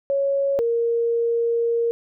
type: tone pair in turn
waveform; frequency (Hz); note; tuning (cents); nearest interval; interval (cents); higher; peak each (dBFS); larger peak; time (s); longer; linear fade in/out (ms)
sine; 554.4 / 466.2; C#5 / A#4; 0 / 0; minor third; 300; first; -18; neither; 0.1-0.59 / 0.59-1.91; second; 0
effects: none